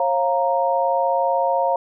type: chord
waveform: sine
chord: Bb minor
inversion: first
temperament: equal with one note detuned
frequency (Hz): 542.3 / 698.5 / 932.3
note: Db5 / F5 / Bb5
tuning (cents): -38 / 0 / 0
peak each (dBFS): -21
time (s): 0-1.76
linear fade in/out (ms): 2
effects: none